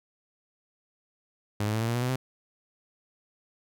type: tone with pitch steps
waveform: sawtooth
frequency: 103.83 / 107.18 / 110.64 / 114.21 / 117.9 / 121.71 / 125.63 / 129.69 Hz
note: G#2 / A2 / A2 / A#2 / A#2 / B2 / B2 / C3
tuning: 0 / -45 / +10 / -35 / +20 / -25 / +30 / -15 cents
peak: -22 dBFS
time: 1.6-2.16 s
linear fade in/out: 5 ms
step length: 70 ms
effects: none